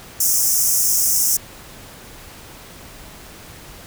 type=high-pass noise; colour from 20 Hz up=pink; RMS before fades=-17 dBFS; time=0.2-1.37 s; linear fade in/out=5 ms; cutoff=5400 Hz; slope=96 dB/octave; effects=pink hiss -40 dBFS RMS until 3.86 s